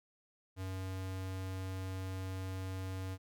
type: tone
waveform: square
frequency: 94.3 Hz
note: F#2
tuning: 33 cents sharp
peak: -39 dBFS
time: 0.56-3.18 s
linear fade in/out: 50 ms
effects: none